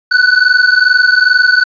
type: tone pair together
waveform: square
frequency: 1480 / 1502.4 Hz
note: F#6 / F#6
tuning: 0 / +26 cents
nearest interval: unison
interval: 26 cents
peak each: -10 dBFS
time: 0.11-1.64 s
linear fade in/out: 10 ms
effects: resampled to 11025 Hz + 7-bit